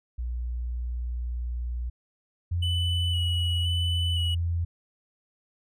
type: tone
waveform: sine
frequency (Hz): 60.2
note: B1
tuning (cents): -44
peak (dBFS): -28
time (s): 0.18-1.9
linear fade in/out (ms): 10
type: tone with pitch glide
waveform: sine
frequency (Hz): 86.8 to 84.92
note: F2 to F2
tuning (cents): -10 to -48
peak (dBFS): -24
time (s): 2.51-4.65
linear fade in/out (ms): 10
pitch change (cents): -38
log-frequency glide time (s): 3.35-4.36
type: tone with vibrato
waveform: triangle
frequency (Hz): 2960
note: F#7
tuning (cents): 0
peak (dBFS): -27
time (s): 2.62-4.35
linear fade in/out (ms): 10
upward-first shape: square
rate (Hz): 0.97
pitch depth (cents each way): 18
effects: none